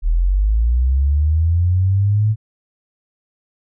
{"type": "linear sweep", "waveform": "sine", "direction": "up", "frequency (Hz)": [37.96, 110], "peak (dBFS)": -12, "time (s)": [0.02, 2.36], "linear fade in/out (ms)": 50, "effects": []}